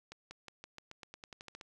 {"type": "accelerating click train", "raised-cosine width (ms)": 0.2, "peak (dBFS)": -30, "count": 14, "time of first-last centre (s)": [0.12, 1.612], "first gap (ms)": 190, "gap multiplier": 0.91, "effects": []}